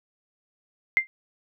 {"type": "tone with exponential decay", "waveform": "sine", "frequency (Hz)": 2093, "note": "C7", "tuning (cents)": 0, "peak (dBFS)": -12, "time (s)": [0.97, 1.07], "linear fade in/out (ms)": 0, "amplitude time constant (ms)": 21, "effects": []}